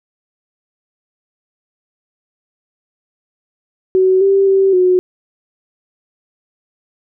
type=tone with pitch steps; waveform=sine; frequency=375 / 391.6 / 387 / 365.4 Hz; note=F#4 / G4 / G4 / F#4; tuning=+23 / -2 / -22 / -22 cents; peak=-8 dBFS; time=3.95-4.99 s; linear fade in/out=0 ms; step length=260 ms; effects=none